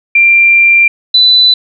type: tone pair in turn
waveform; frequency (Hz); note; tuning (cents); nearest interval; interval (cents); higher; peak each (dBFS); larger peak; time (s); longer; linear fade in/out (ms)
sine; 2373 / 3991; D7 / B7; +17 / +17; major sixth; 900; second; -3; neither; 0.15-0.88 / 1.14-1.54; first; 5
effects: none